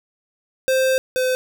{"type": "tone pair in turn", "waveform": "square", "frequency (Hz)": [523.3, 511.6], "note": ["C5", "C5"], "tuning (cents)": [0, -39], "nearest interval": "unison", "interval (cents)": 39, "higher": "first", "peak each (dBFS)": [-16, -18], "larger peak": "first", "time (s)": [[0.68, 0.98], [1.16, 1.35]], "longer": "first", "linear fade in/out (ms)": 0, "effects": []}